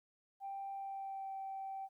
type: tone with pitch glide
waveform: sine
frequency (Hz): 786 to 775.6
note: G5 to G5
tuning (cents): +4 to -19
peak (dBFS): -40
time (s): 0.4-1.89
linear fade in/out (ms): 50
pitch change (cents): -23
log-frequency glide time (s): 0.73-1.32
effects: tanh soft clip ceiling -36 dBFS + 13-bit